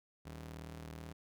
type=ring-modulated tone; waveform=sawtooth; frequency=117.3 Hz; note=A#2; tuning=11 cents sharp; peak=-39 dBFS; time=0.25-1.13 s; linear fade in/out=10 ms; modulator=39.6 Hz; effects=none